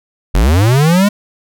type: linear sweep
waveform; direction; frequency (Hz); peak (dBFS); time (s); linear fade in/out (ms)
square; up; 38.89 to 210; -8; 0.34-1.09; 10
effects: none